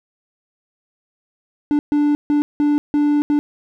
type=tone bursts at uneven times; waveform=triangle; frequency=293.7 Hz; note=D4; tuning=in tune; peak=-11 dBFS; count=6; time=1.71-1.79 / 1.92-2.15 / 2.3-2.42 / 2.6-2.78 / 2.94-3.22 / 3.3-3.39 s; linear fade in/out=0 ms; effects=none